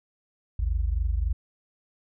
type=tone pair together; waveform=sine; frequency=54.08 / 77.6 Hz; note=A1 / D#2; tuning=-29 / -4 cents; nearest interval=tritone; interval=625 cents; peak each=-24 / -28 dBFS; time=0.59-1.33 s; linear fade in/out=5 ms; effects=none